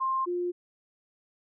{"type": "tone pair in turn", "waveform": "sine", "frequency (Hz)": [1056, 353.8], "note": ["C6", "F4"], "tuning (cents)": [16, 23], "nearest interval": "octave + perfect fifth", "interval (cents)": 1893, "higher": "first", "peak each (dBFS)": [-25, -27], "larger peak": "first", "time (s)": [[0, 0.26], [0.26, 0.52]], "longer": "neither", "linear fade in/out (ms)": 20, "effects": []}